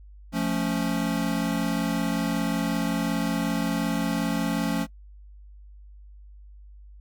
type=chord; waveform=square; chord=F augmented; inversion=none; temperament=equal; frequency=174.61 / 220 / 277.2 Hz; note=F3 / A3 / C#4; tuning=0 / 0 / 0 cents; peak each=-29 dBFS; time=0.32-4.87 s; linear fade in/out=50 ms; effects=noise-tail reverb RT60 0.1 s tail -23 dB re dry + added 50 Hz sine -44 dBFS peak until 7 s